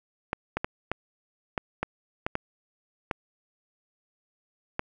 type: clicks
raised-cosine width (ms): 0.5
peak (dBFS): -12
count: 10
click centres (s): 0.331 / 0.57 / 0.645 / 0.916 / 1.578 / 1.83 / 2.265 / 2.354 / 3.112 / 4.794
effects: none

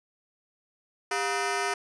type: ring-modulated tone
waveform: 15% pulse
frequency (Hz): 554.4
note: C#5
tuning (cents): 0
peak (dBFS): -17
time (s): 1.11-1.74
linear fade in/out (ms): 5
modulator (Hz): 155
effects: resampled to 22050 Hz

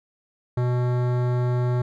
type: tone with hard clipping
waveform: sine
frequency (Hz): 123.47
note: B2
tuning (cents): 0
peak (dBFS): -22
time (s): 0.57-1.82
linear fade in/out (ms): 5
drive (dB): 17
effects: none

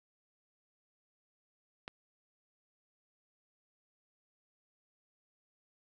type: click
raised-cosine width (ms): 0.3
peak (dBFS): -25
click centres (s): 1.879
effects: none

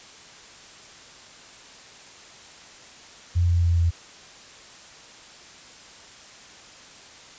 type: tone with pitch steps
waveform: sine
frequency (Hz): 87.1 / 86.25 / 85.41 / 84.57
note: F2 / F2 / F2 / E2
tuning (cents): -4 / -21 / -38 / +45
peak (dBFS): -17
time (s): 3.35-3.91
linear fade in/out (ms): 20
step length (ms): 140
effects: white hiss -46 dBFS RMS until 7.38 s + resampled to 16000 Hz

